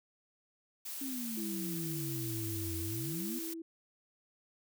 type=noise; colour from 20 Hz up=blue; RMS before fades=-42 dBFS; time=0.85-3.54 s; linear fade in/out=10 ms
type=exponential two-way sweep; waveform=sine; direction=down then up; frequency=277.2 to 86.1 to 258.3 Hz; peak=-38 dBFS; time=1.01-3.39 s; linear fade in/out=5 ms; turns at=2.8 s
type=tone with vibrato; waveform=sine; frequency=329.8 Hz; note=E4; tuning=1 cent sharp; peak=-40 dBFS; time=1.37-3.62 s; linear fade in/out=5 ms; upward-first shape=triangle; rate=7.1 Hz; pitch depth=11 cents each way
effects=none